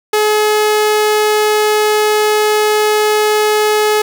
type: tone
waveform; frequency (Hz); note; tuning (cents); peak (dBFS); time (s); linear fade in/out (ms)
sawtooth; 424.9; G#4; +40; -6; 0.13-4.02; 5
effects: 8-bit

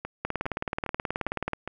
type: two click trains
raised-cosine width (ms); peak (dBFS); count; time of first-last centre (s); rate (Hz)
0.5; -13 / -18; 25 / 5; 0.25-1.533 / 0.05-1.676; 18.7 / 2.46
effects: none

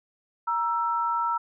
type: tone pair together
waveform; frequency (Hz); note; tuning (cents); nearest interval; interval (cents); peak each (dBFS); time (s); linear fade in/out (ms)
sine; 940 / 1329.4; A#5 / E6; +14 / +14; tritone; 600; -26 / -26; 0.47-1.38; 10
effects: none

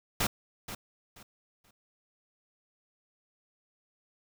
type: noise with echo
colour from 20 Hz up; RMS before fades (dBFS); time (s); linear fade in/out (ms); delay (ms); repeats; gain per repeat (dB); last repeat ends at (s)
pink; -28; 0.2-0.27; 5; 480; 3; -12; 1.71
effects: none

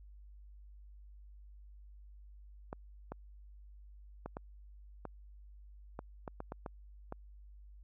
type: clicks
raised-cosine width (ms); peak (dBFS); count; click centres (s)
1; -27; 11; 2.729 / 3.12 / 4.26 / 4.369 / 5.053 / 5.991 / 6.278 / 6.404 / 6.521 / 6.662 / 7.124
effects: added 50 Hz sine -52 dBFS peak until 7.83 s

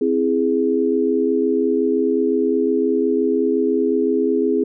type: chord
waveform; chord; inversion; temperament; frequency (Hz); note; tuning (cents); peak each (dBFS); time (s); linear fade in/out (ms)
sine; C augmented; none; equal; 261.6 / 329.6 / 415.3; C4 / E4 / G#4; 0 / 0 / 0; -20 / -21 / -18; 0.01-4.64; 5
effects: none

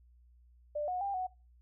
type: tone with pitch steps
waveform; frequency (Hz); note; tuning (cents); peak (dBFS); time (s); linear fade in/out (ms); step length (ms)
sine; 593 / 728 / 796 / 740; D5 / F#5 / G5 / F#5; +17 / -28 / +26 / 0; -32; 0.75-1.27; 10; 130
effects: noise-tail reverb RT60 0.3 s tail -22 dB re dry + added 60 Hz sine -59 dBFS peak until 1.61 s

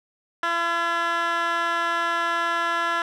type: tone with band-pass filter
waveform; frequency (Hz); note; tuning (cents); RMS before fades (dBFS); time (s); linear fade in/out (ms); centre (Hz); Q
15% pulse; 338.9; E4; +48; -24; 0.43-3.02; 2; 1700; 2.1
effects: none

